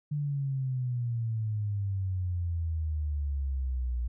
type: exponential sweep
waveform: sine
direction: down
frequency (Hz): 149 to 59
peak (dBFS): -28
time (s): 0.11-4.08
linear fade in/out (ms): 10
effects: none